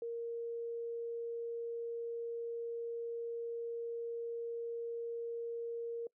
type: tone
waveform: sine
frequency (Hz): 466.2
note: A#4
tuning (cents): 0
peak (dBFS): -37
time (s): 0.02-6.07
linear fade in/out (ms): 2
effects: noise-tail reverb RT60 0.1 s tail -23 dB re dry